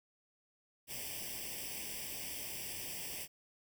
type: noise with comb filter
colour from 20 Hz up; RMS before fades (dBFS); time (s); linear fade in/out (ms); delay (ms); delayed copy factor
white; -43; 0.87-3.28; 50; 0.37; +0.95
effects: none